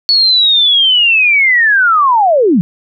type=linear sweep; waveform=sine; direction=down; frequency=4435 to 156.6 Hz; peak=-6 dBFS; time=0.09-2.61 s; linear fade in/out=0 ms; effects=none